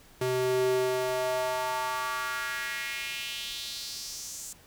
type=tone with high-pass filter sweep; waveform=square; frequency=127.6 Hz; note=C3; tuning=43 cents flat; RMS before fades=-31 dBFS; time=0.21-4.53 s; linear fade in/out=5 ms; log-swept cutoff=260 to 7500 Hz; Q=2.9; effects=pink hiss -56 dBFS RMS until 4.66 s